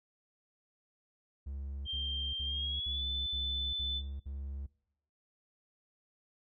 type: tone bursts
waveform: triangle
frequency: 69.1 Hz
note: C#2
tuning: 5 cents flat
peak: -36 dBFS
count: 7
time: 1.46-4.666 s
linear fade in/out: 10 ms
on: 410 ms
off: 56 ms
type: tone with pitch glide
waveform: sine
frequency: 3167 to 3514 Hz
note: G7 to A7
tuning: +17 to -3 cents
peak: -34 dBFS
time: 1.85-4.02 s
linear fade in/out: 50 ms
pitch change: +180 cents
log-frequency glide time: 2.44-3.07 s
effects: noise-tail reverb RT60 0.8 s tail -22 dB re dry